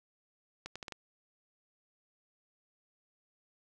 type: accelerating click train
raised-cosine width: 0.2 ms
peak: -24 dBFS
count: 5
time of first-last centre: 0.66-0.923 s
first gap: 96 ms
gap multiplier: 0.75
effects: none